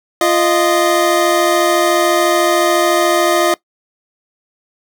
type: tone pair together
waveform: 25% pulse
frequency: 346.7 / 619.5 Hz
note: F4 / D#5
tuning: -13 / -8 cents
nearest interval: minor seventh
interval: 1005 cents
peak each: -10 dBFS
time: 0.21-3.54 s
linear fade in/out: 2 ms
effects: noise-tail reverb RT60 0.1 s tail -20 dB re dry